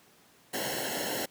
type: noise with comb filter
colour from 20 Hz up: pink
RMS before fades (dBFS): -33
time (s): 0.53-1.26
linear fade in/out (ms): 10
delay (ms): 0.83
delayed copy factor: -0.9
effects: pink hiss -60 dBFS RMS until 1.3 s + high-pass 150 Hz 12 dB/octave